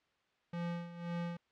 square tone with tremolo, 171.9 Hz, F3, 27 cents flat, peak -36 dBFS, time 0.53-1.37 s, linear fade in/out 5 ms, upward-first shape sine, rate 1.9 Hz, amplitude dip 75%, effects white hiss -75 dBFS RMS until 1.51 s + low-pass 3000 Hz 12 dB/octave

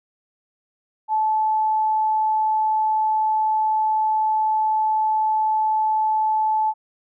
sine tone, 868 Hz, A5, 24 cents flat, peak -17 dBFS, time 1.08-6.74 s, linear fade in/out 50 ms, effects none

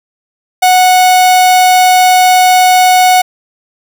45% pulse tone, 736 Hz, F#5, 9 cents flat, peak -4 dBFS, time 0.62-3.22 s, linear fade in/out 10 ms, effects none

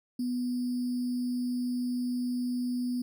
sine tone with sample-and-hold, 246.9 Hz, B3, in tune, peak -28 dBFS, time 0.19-3.02 s, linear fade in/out 5 ms, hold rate 4900 Hz, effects none

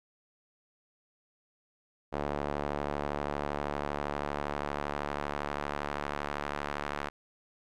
sawtooth tone with band-pass filter sweep, 72.6 Hz, D2, 19 cents flat, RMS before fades -35 dBFS, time 2.12-7.1 s, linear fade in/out 20 ms, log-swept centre 680 to 1300 Hz, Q 0.95, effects none

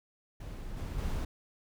brown noise with level steps, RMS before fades -41 / -37 / -33 dBFS, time 0.4-1.25 s, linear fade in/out 5 ms, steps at 0.77 / 0.98 s, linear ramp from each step 2 ms, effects none

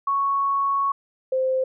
sine tone pair in turn, 1108.7 / 521 Hz, C#6 / C5, 0 / -7 cents, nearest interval octave + minor second, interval 1307 cents, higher first, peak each -19 / -19 dBFS, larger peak neither, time 0.07-0.92 / 1.32-1.64 s, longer first, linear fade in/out 5 ms, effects none

